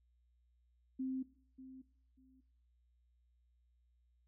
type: tone with echo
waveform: sine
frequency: 261.6 Hz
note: C4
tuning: in tune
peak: -36 dBFS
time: 0.99-1.23 s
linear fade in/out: 10 ms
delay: 590 ms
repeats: 2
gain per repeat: -14 dB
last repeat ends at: 2.41 s
effects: noise-tail reverb RT60 0.5 s tail -17 dB re dry + added 60 Hz sine -70 dBFS peak until 4.27 s